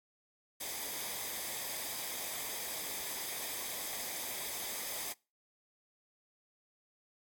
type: noise with comb filter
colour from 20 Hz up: white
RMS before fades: -40 dBFS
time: 0.6-5.13 s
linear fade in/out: 10 ms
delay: 0.71 ms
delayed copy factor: -0.55
effects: noise-tail reverb RT60 0.3 s tail -24 dB re dry + AAC 64 kbps